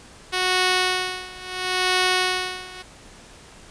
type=tone with tremolo; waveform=5% pulse; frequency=368.1 Hz; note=F#4; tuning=9 cents flat; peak=-6 dBFS; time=0.32-2.83 s; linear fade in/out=20 ms; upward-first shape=sine; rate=0.73 Hz; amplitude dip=90%; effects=pink hiss -46 dBFS RMS until 3.7 s + resampled to 22050 Hz